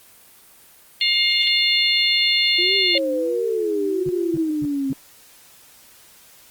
harmonic tone, 709 Hz, F5, 26 cents sharp, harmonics 3 / 4 / 5 / 6, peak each -21 / -21 / -21 / -21 dBFS, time 1.01-2.98 s, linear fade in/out 2 ms
sine tone with vibrato, 342.3 Hz, F4, 35 cents flat, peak -25 dBFS, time 2.58-4.51 s, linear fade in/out 10 ms, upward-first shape triangle, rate 1.4 Hz, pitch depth 260 cents each way
sine exponential sweep, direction down, 554.4 to 264.2 Hz, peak -20 dBFS, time 2.95-4.93 s, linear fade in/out 2 ms
sine tone bursts, 146.83 Hz, D3, in tune, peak -27 dBFS, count 4, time 4.06-4.93 s, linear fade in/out 0 ms, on 30 ms, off 250 ms
effects white hiss -49 dBFS RMS until 6.5 s + Opus 24 kbps

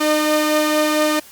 sawtooth tone pair together, 305.7 / 607 Hz, D#4 / D#5, -30 / -43 cents, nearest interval octave, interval 1187 cents, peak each -14 dBFS, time 0-1.2 s, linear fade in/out 10 ms, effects white hiss -43 dBFS RMS until 1.31 s + Opus 48 kbps

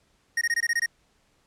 square tone bursts, 1864.7 Hz, A#6, in tune, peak -22 dBFS, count 8, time 0.37-0.861 s, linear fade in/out 5 ms, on 43 ms, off 21 ms, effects pink hiss -66 dBFS RMS until 1.46 s + low-pass 9000 Hz 12 dB/octave

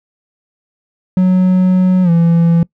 triangle tone with pitch glide, 184.4 to 168.12 Hz, F#3 to E3, -6 to +34 cents, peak -5 dBFS, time 1.17-2.63 s, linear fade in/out 2 ms, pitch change -160 cents, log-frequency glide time 2.03-2.1 s, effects noise-tail reverb RT60 0.1 s tail -22 dB re dry

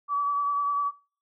sine tone with vibrato, 1146 Hz, D6, 43 cents flat, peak -23 dBFS, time 0.08-0.92 s, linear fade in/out 50 ms, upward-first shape sine, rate 10 Hz, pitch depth 16 cents each way, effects noise-tail reverb RT60 0.4 s tail -21 dB re dry

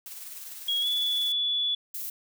blue noise with tremolo, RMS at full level -39 dBFS, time 0.06-1.32 s, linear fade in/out 0 ms, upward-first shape triangle, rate 20 Hz, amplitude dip 50%
sine tone with pitch glide, 3301 to 3433 Hz, G#7 to A7, -11 to -43 cents, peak -24 dBFS, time 0.68-1.75 s, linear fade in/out 5 ms, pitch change +68 cents, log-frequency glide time 0.81-0.87 s
violet noise, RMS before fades -35 dBFS, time 1.94-2.1 s, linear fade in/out 5 ms
effects none

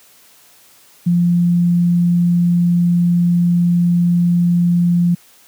sine tone, 173.9 Hz, F3, 7 cents flat, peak -10 dBFS, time 1.06-5.15 s, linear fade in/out 10 ms, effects white hiss -48 dBFS RMS until 5.47 s + high-pass 100 Hz 12 dB/octave

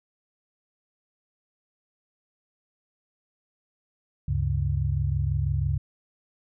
sine tone cluster, 71.7 / 97.7 / 138.1 Hz, D2 / G2 / C#3, -41 / -5 / -6 cents, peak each -27 dBFS, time 4.28-5.78 s, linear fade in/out 5 ms, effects none

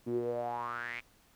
sawtooth tone with band-pass filter sweep, 119.3 Hz, A#2, 41 cents sharp, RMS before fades -36 dBFS, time 0.06-1.01 s, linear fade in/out 20 ms, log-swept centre 290 to 2400 Hz, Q 7.5, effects pink hiss -65 dBFS RMS until 1.35 s

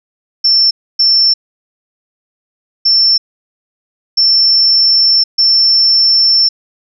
sine tone bursts at uneven times, 5380 Hz, E8, 34 cents sharp, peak -6 dBFS, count 5, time 0.44-0.71 / 0.99-1.34 / 2.85-3.18 / 4.17-5.24 / 5.38-6.49 s, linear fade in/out 10 ms, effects none

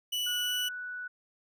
40% pulse tone, 2960 Hz, F#7, in tune, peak -29 dBFS, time 0.12-0.69 s, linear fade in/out 10 ms
sine tone with pitch glide, 1458 to 1480.1 Hz, F#6 to F#6, -26 to 0 cents, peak -36 dBFS, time 0.26-1.08 s, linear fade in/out 10 ms, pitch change +26 cents, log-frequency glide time 0.42-0.53 s
effects none

